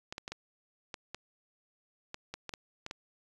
clicks, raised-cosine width 0.2 ms, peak -22 dBFS, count 12, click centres 0.125 / 0.181 / 0.279 / 0.32 / 0.942 / 1.146 / 2.144 / 2.34 / 2.493 / 2.538 / 2.864 / 2.911 s, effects resampled to 24000 Hz

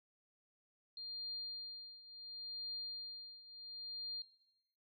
sine tone with tremolo, 4200 Hz, C8, 6 cents sharp, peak -40 dBFS, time 0.97-4.22 s, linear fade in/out 2 ms, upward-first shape triangle, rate 0.71 Hz, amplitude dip 85%, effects noise-tail reverb RT60 0.9 s tail -17 dB re dry + MP3 64 kbps

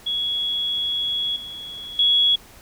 sine tone with level steps, 3351 Hz, G#7, 15 cents sharp, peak -21 / -32 / -14 dBFS, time 0.06-2.36 s, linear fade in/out 10 ms, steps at 1.36 / 1.99 s, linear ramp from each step 2 ms, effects pink hiss -47 dBFS RMS until 2.61 s

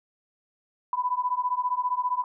sine beating tone pair, 987.8 / 1002.8 Hz, B5 / B5, 0 / +26 cents, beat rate 15 Hz, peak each -27 dBFS, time 0.93-2.24 s, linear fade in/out 2 ms, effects none

